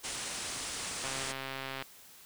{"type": "low-pass noise", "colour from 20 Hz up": "white", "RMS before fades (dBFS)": -39, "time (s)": [0.03, 1.33], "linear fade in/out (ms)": 20, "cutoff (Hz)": 9800, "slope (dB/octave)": 96}
{"type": "click train", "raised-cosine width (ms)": 0.3, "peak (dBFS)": -22, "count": 106, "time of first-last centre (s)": [1.04, 1.824], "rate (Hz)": 134}
{"effects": ["white hiss -55 dBFS RMS until 2.25 s"]}